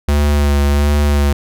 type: tone with vibrato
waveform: square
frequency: 72.2 Hz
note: D2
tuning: 29 cents flat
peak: -11 dBFS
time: 0.08-1.33 s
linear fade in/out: 5 ms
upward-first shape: sine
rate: 1.4 Hz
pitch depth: 25 cents each way
effects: none